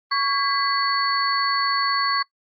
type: tone cluster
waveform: sine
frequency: 1117 / 1627 / 1999 / 4442 Hz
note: C#6 / G#6 / B6 / C#8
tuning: +13 / -36 / +20 / +3 cents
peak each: -21 / -28 / -29 / -24 dBFS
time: 0.11-2.23 s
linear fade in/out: 10 ms
effects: noise-tail reverb RT60 0.1 s tail -21 dB re dry + Opus 32 kbps